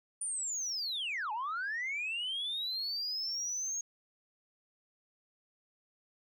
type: linear two-way sweep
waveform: sine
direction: down then up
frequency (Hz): 9410 to 823 to 6600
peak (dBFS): -32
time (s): 0.21-3.81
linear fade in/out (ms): 5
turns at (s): 1.32
effects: tanh soft clip ceiling -31 dBFS